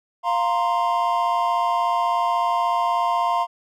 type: chord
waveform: triangle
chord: F suspended fourth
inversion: none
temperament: just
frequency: 698.5 / 931.3 / 1047.7 Hz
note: F5 / Bb5 / C6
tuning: 0 / -2 / +2 cents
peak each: -21 dBFS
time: 0.23-3.47 s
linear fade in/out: 50 ms
effects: none